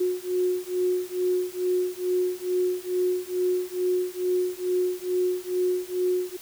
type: beating tone pair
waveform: sine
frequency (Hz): 362.1 / 364.4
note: F#4 / F#4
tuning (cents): -37 / -26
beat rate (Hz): 2.3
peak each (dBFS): -26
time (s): 0-6.37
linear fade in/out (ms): 10
effects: white hiss -45 dBFS RMS until 6.41 s